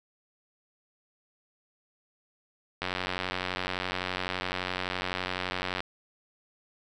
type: click train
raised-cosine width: 0.3 ms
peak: -14 dBFS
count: 275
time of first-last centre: 2.82-5.805 s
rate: 91.8 Hz
effects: none